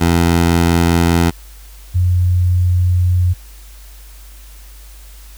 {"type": "tone pair in turn", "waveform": ["15% pulse", "sine"], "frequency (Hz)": [85, 89.64], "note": ["F2", "F2"], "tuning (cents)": [-46, 46], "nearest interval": "minor second", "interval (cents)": 92, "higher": "second", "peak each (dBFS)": [-4, -10], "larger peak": "first", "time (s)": [[0, 1.31], [1.94, 3.34]], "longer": "second", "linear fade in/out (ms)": 20, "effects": ["added 50 Hz sine -35 dBFS peak until 5.37 s", "white hiss -44 dBFS RMS until 5.37 s"]}